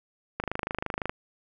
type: click train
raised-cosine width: 0.5 ms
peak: -14 dBFS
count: 19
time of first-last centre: 0.4-1.095 s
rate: 25.9 Hz
effects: none